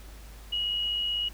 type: tone with amplitude modulation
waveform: sine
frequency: 2899 Hz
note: F#7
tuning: 36 cents flat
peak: -25 dBFS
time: 0.52-1.29 s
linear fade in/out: 10 ms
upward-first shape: sine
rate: 95.9 Hz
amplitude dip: 30%
effects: added 52 Hz sine -44 dBFS peak until 1.33 s + pink hiss -52 dBFS RMS until 1.33 s